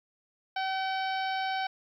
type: harmonic tone with a mistuned harmonic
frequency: 764 Hz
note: G5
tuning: 45 cents flat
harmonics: 1 / 2 / 3 / 4 / 5 / 6 / 7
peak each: -30 / -36 / -40 / -42 / -44 / -46 / -47 dBFS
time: 0.56-1.67 s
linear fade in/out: 5 ms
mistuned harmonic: 6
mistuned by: -20 cents
effects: 11-bit